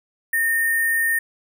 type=tone with sample-and-hold; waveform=sine; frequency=1833 Hz; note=A#6; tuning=30 cents flat; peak=-17 dBFS; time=0.33-1.19 s; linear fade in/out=5 ms; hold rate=11025 Hz; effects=none